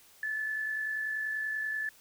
sine tone with amplitude modulation, 1737 Hz, A6, 23 cents flat, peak -29 dBFS, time 0.23-1.89 s, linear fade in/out 2 ms, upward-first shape sine, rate 50.3 Hz, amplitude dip 40%, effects white hiss -59 dBFS RMS until 2 s

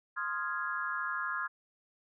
sine chord, F minor seventh, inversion second, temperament equal, 1046.5 / 1244.5 / 1396.9 / 1661.2 Hz, C6 / Eb6 / F6 / Ab6, 0 / 0 / 0 / 0 cents, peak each -39 / -39 / -37 / -37 dBFS, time 0.16-1.48 s, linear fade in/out 20 ms, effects none

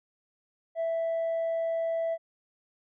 triangle tone with tanh clipping, 660 Hz, E5, 2 cents sharp, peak -27 dBFS, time 0.75-2.18 s, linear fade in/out 50 ms, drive 6 dB, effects none

